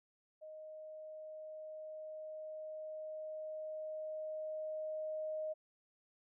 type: tone with level ramp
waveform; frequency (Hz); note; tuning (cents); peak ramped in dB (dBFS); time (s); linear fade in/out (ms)
sine; 622.3; D#5; 0; -48 to -37; 0.41-5.54; 20
effects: none